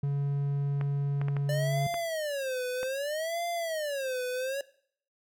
triangle tone, 141.3 Hz, C#3, 34 cents sharp, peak -24 dBFS, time 0.03-1.87 s, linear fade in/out 5 ms
clicks, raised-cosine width 0.5 ms, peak -23 dBFS, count 6, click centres 0.812 / 1.215 / 1.284 / 1.367 / 1.942 / 2.831 s
square tone with vibrato, 587.3 Hz, D5, in tune, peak -31 dBFS, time 1.49-4.61 s, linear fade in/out 2 ms, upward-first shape sine, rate 0.63 Hz, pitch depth 280 cents each way
effects noise-tail reverb RT60 0.6 s tail -20 dB re dry

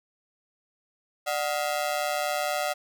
sawtooth ring-modulated tone, 667 Hz, E5, 20 cents sharp, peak -19 dBFS, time 1.26-2.74 s, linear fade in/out 20 ms, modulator 72.1 Hz, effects none

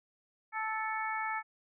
harmonic tone with a mistuned harmonic, 437.9 Hz, A4, 8 cents flat, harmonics 2 / 3 / 4 / 5, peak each -36 / -38 / -39 / -40 dBFS, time 0.52-1.43 s, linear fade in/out 50 ms, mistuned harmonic 5, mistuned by +20 cents, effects none

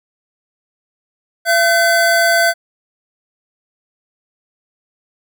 square tone pair together, 679 / 1525.2 Hz, F5 / G6, -49 / -48 cents, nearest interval octave + major second, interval 1401 cents, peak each -14 dBFS, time 1.45-2.54 s, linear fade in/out 50 ms, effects none

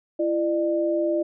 sine tone pair together, 337.3 / 601 Hz, E4 / D5, +40 / +40 cents, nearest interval minor seventh, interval 1000 cents, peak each -23 dBFS, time 0.19-1.23 s, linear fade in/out 10 ms, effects none

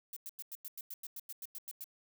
violet noise bursts, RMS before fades -44 dBFS, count 14, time 0.13-1.842 s, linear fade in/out 2 ms, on 35 ms, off 94 ms, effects none

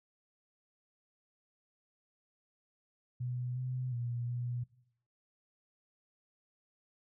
sine tone with pitch steps, 124.1 / 127.3 / 119.9 / 121.8 Hz, B2 / C3 / A#2 / B2, +9 / -47 / +49 / -24 cents, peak -34 dBFS, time 3.2-4.64 s, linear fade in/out 10 ms, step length 360 ms, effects noise-tail reverb RT60 0.7 s tail -20 dB re dry

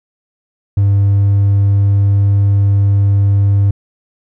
triangle tone, 99.9 Hz, G2, 33 cents sharp, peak -5 dBFS, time 0.77-3.71 s, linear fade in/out 5 ms, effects tanh soft clip ceiling -2 dBFS

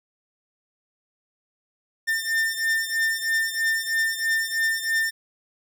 45% pulse beating tone pair, 1800 / 1803.1 Hz, A6 / A6, +39 / +42 cents, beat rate 3.1 Hz, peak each -24 / -26 dBFS, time 2.07-5.11 s, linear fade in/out 20 ms, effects none

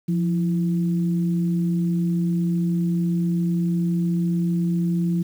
sine tone pair together, 173.64 / 329.6 Hz, F3 / E4, -10 / 0 cents, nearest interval major seventh, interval 1110 cents, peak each -19 / -30 dBFS, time 0.08-5.23 s, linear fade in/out 10 ms, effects 8-bit

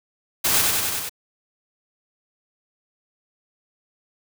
white noise with echo, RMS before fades -20 dBFS, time 0.44-0.62 s, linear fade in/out 10 ms, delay 95 ms, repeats 5, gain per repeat -2 dB, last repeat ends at 1.095 s, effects none

